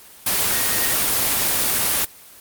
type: tone in noise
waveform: sine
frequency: 1864.7 Hz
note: A#6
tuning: in tune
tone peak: -29 dBFS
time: 0.52-0.94 s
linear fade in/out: 5 ms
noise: white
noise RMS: -19 dBFS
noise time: 0.26-2.05 s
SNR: -13 dB
effects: white hiss -44 dBFS RMS until 2.4 s + Opus 24 kbps